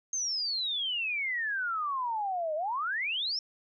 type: exponential two-way sweep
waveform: sine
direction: down then up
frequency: 6440 to 600 to 5550 Hz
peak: -29 dBFS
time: 0.13-3.39 s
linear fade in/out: 2 ms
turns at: 2.55 s
effects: none